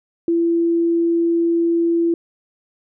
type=tone; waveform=sine; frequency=336.9 Hz; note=E4; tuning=38 cents sharp; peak=-14 dBFS; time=0.28-2.14 s; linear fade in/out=2 ms; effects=none